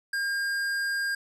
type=tone with hard clipping; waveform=sine; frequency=1610 Hz; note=G6; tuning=46 cents sharp; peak=-28 dBFS; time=0.13-1.15 s; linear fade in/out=5 ms; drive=12 dB; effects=none